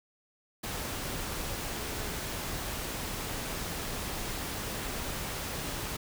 sine tone in noise, 422.1 Hz, G#4, 28 cents sharp, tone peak -45 dBFS, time 1.76-2.16 s, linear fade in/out 10 ms, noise pink, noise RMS -36 dBFS, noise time 0.63-5.97 s, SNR -12 dB, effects none

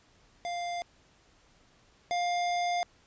square tone pair in turn, 698.5 / 703.8 Hz, F5 / F5, 0 / +13 cents, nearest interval unison, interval 13 cents, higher second, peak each -33 / -28 dBFS, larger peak second, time 0.45-0.82 / 2.11-2.83 s, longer second, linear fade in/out 0 ms, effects pink hiss -63 dBFS RMS until 3.06 s + resampled to 16000 Hz

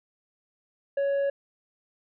triangle tone with tanh clipping, 558 Hz, C#5, 11 cents sharp, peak -24 dBFS, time 0.97-1.3 s, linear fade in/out 5 ms, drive 9 dB, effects none

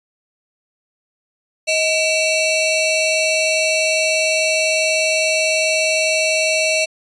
sawtooth ring-modulated tone, 1661.2 Hz, G#6, in tune, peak -8 dBFS, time 1.67-6.86 s, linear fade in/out 20 ms, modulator 1030 Hz, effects resampled to 22050 Hz

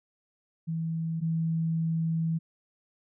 sine tone pair in turn, 163.1 / 163.1 Hz, E3 / E3, -18 / -18 cents, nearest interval unison, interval 0 cents, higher neither, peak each -28 / -25 dBFS, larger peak second, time 0.67-1.21 / 1.21-2.39 s, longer second, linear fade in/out 20 ms, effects none

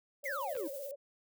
sine tone with vibrato, 554.4 Hz, C#5, in tune, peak -40 dBFS, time 0.23-0.96 s, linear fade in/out 20 ms, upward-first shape square, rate 16 Hz, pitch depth 62 cents each way
violet noise with tremolo, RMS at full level -47 dBFS, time 0.24-0.91 s, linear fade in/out 0 ms, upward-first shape square, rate 12 Hz, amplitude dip 35%
triangle exponential sweep, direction down, 2217 to 292.6 Hz, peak -34 dBFS, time 0.25-0.68 s, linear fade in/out 10 ms
clicks, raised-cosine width 0.3 ms, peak -34 dBFS, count 2, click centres 0.552 / 0.566 s
effects none

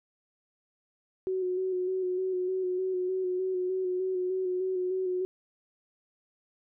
sine tone with vibrato, 370 Hz, F#4, in tune, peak -27 dBFS, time 1.27-5.25 s, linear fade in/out 0 ms, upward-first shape square, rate 3.3 Hz, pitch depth 24 cents each way, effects none

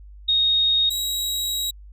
sine / sawtooth tone pair in turn, 3729 / 3838 Hz, A#7 / A#7, 0 / +50 cents, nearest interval unison, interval 50 cents, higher second, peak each -16 / -20 dBFS, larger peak first, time 0.28-0.9 / 0.9-1.71 s, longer second, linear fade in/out 10 ms, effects added 50 Hz sine -40 dBFS peak until 1.92 s

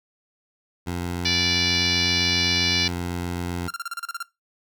15% pulse tone, 87.7 Hz, F2, 8 cents sharp, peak -20 dBFS, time 0.86-3.69 s, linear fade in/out 20 ms
harmonic tone, 583 Hz, D5, 13 cents flat, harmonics 3 / 4 / 5 / 6 / 7 / 8 / 9 / 10, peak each -33 / -27 / -30 / -28 / -26 / -28 / -29 / -33 dBFS, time 1.25-2.88 s, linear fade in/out 5 ms
45% pulse tone bursts, 1381 Hz, F6, 20 cents flat, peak -27 dBFS, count 10, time 3.68-4.227 s, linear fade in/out 2 ms, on 25 ms, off 33 ms
effects noise-tail reverb RT60 0.2 s tail -19 dB re dry

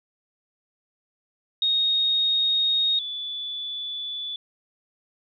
sine tone pair in turn, 3729 / 3463 Hz, A#7 / A7, 0 / -28 cents, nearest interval minor second, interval 128 cents, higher first, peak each -19 / -29 dBFS, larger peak first, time 1.62-2.99 / 2.99-4.36 s, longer neither, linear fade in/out 2 ms, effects none

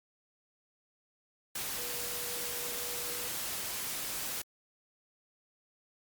sine tone in noise, 483.6 Hz, B4, 36 cents flat, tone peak -46 dBFS, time 1.78-3.28 s, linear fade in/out 5 ms, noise white, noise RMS -37 dBFS, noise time 1.55-4.42 s, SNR -12 dB, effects Opus 48 kbps

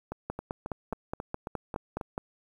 two click trains, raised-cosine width 1 ms, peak -18 / -21 dBFS, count 10 / 8, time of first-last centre 0.3-2.179 / 0.12-2.012 s, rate 4.79 / 3.7 Hz, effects 9-bit

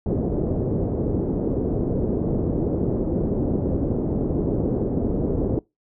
white low-pass noise, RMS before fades -23 dBFS, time 0.06-5.59 s, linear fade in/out 2 ms, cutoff 430 Hz, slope 24 dB/octave, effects noise-tail reverb RT60 0.2 s tail -23 dB re dry

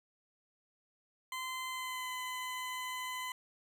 20% pulse tone with pitch glide, 1031 to 1013.3 Hz, C6 to B5, -26 to +44 cents, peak -33 dBFS, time 1.32-3.32 s, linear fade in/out 2 ms, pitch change -30 cents, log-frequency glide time 1.7-2.13 s, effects none

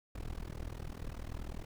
brown noise with amplitude modulation, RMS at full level -38 dBFS, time 0.15-1.65 s, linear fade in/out 5 ms, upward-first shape sine, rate 40.3 Hz, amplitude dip 95%, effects none

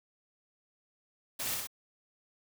white noise with echo, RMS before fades -36 dBFS, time 1.39-1.55 s, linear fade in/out 10 ms, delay 61 ms, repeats 2, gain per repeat -2 dB, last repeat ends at 1.672 s, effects none

